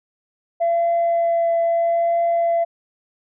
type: tone with vibrato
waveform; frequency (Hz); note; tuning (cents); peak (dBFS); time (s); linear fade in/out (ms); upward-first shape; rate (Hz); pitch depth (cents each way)
sine; 677; E5; +46; -14; 0.6-2.65; 20; triangle; 0.77; 12
effects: tanh soft clip ceiling -13 dBFS